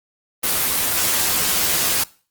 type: noise with comb filter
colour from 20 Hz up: white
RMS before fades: -19 dBFS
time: 0.43-2.04 s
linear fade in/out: 10 ms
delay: 12 ms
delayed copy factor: +0.7
effects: noise-tail reverb RT60 0.4 s tail -21 dB re dry + Opus 24 kbps